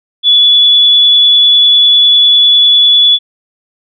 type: tone with vibrato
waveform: sine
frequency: 3426 Hz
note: A7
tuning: 47 cents flat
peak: -3 dBFS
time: 0.23-3.19 s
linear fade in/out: 50 ms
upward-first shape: triangle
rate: 10 Hz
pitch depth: 9 cents each way
effects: none